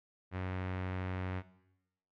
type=tone with low-pass filter; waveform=sawtooth; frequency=92.5 Hz; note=F#2; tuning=in tune; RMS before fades=-38 dBFS; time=0.31-1.43 s; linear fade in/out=50 ms; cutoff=2100 Hz; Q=1.5; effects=noise-tail reverb RT60 0.9 s tail -17 dB re dry